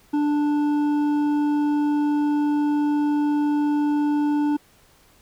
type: tone with hard clipping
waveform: sine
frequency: 294.3 Hz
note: D4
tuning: 4 cents sharp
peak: -20 dBFS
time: 0.13-4.57 s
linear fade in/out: 10 ms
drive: 7 dB
effects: pink hiss -56 dBFS RMS until 5.21 s